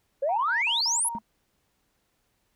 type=exponential sweep; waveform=sine; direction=up; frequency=522 to 11500 Hz; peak=-22 dBFS; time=0.22-1.09 s; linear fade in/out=10 ms
type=tone bursts; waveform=sine; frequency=932.3 Hz; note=A#5; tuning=in tune; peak=-31 dBFS; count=5; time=0.29-1.186 s; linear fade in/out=2 ms; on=140 ms; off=49 ms
type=tone with exponential decay; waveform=triangle; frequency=217.1 Hz; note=A3; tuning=23 cents flat; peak=-27 dBFS; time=1.15-1.22 s; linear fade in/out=0 ms; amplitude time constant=15 ms
effects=tanh soft clip ceiling -16 dBFS + pink hiss -72 dBFS RMS until 2.55 s